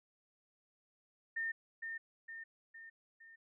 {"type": "tone with echo", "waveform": "sine", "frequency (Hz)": 1817, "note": "A#6", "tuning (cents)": -45, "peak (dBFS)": -35, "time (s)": [1.36, 1.52], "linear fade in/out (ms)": 10, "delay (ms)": 460, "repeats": 4, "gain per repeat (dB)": -5, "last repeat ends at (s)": 3.36, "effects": []}